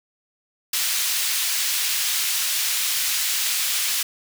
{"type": "high-pass noise", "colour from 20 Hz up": "pink", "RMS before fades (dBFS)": -23, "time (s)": [0.73, 4.03], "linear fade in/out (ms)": 5, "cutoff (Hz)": 2800, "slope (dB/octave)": 12, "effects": []}